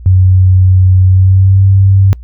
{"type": "tone with pitch glide", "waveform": "sine", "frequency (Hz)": [93, 97.06], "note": ["F#2", "G2"], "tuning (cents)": [9, -17], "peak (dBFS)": -3, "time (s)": [0.06, 2.13], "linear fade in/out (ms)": 0, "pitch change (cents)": 74, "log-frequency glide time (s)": [1.06, 1.64], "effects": ["noise-tail reverb RT60 0.1 s tail -26 dB re dry", "added 60 Hz sine -26 dBFS peak until 2.23 s"]}